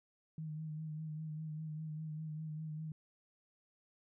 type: tone with vibrato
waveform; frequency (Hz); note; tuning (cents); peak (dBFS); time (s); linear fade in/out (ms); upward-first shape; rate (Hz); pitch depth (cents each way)
sine; 155.56; D#3; 0; -40; 0.38-2.92; 2; sine; 5; 33
effects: none